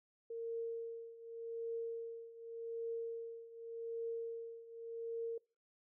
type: tone with tremolo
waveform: sine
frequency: 460 Hz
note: A#4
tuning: 23 cents flat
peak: -37 dBFS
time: 0.3-5.38 s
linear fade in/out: 5 ms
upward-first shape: triangle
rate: 0.86 Hz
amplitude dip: 85%
effects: noise-tail reverb RT60 0.4 s tail -25 dB re dry